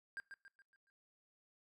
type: tone with echo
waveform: triangle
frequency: 1600 Hz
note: G6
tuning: 35 cents sharp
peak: -40 dBFS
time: 0.17-0.2 s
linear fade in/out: 0 ms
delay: 140 ms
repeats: 5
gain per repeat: -7 dB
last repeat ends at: 0.9 s
effects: noise-tail reverb RT60 0.3 s tail -23 dB re dry